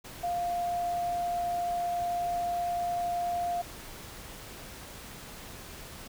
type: tone in noise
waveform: sine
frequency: 700 Hz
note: F5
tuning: 4 cents sharp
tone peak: -28 dBFS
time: 0.23-3.62 s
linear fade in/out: 10 ms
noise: pink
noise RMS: -45 dBFS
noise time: 0.04-6.08 s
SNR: +14 dB
effects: none